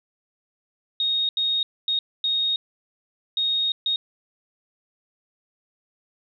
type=tone bursts at uneven times; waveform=sine; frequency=3729 Hz; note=A#7; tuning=in tune; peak=-20 dBFS; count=6; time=1-1.29 / 1.37-1.63 / 1.88-1.99 / 2.24-2.56 / 3.37-3.72 / 3.86-3.96 s; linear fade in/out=2 ms; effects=none